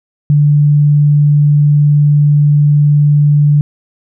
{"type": "tone", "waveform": "sine", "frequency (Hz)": 146.83, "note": "D3", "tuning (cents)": 0, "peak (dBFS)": -5, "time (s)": [0.3, 3.61], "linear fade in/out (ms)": 0, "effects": []}